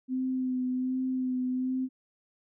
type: tone with vibrato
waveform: sine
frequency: 256.2 Hz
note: C4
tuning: 36 cents flat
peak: -27 dBFS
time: 0.08-1.89 s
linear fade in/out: 50 ms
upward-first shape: sine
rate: 1.3 Hz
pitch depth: 20 cents each way
effects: none